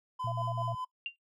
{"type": "tone with tremolo", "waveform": "triangle", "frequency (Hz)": 1014, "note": "B5", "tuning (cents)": 45, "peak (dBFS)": -32, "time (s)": [0.19, 0.85], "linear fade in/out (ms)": 10, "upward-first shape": "sine", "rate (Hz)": 5, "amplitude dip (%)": 50}
{"type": "tone", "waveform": "sine", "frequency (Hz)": 120, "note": "B2", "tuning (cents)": -49, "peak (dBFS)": -34, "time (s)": [0.24, 0.75], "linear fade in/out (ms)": 5}
{"type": "tone bursts", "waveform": "sine", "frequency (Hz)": 681, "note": "F5", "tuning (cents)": -44, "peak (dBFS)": -35, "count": 5, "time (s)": [0.27, 0.725], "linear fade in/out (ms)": 5, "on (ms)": 51, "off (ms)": 50}
{"type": "tone with exponential decay", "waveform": "sine", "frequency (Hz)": 2778, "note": "F7", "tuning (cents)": -10, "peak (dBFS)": -29, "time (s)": [1.06, 1.16], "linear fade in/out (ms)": 1, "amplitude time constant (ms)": 21}
{"effects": ["noise-tail reverb RT60 0.1 s tail -20 dB re dry"]}